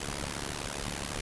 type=noise with amplitude modulation; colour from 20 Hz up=pink; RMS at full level=-32 dBFS; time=0-1.21 s; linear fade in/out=5 ms; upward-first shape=sine; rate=71.7 Hz; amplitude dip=95%; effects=resampled to 24000 Hz